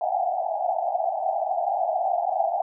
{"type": "band-pass noise", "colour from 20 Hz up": "pink", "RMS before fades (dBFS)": -25, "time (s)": [0.01, 2.62], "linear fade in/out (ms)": 2, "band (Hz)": [660, 800], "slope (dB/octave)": 96, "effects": []}